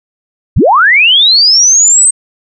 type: linear sweep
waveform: sine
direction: up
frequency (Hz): 33.05 to 8372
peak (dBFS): -3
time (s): 0.56-2.11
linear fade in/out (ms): 10
effects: none